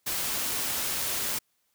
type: noise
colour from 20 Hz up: white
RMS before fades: -30 dBFS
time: 0.06-1.39 s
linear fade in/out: 10 ms
effects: white hiss -73 dBFS RMS until 1.74 s